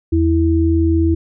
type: tone pair together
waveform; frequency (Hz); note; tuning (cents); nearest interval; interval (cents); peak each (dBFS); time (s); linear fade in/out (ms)
sine; 82.18 / 328.3; E2 / E4; -5 / -7; 2 octaves; 2398; -14; 0.12-1.15; 10
effects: none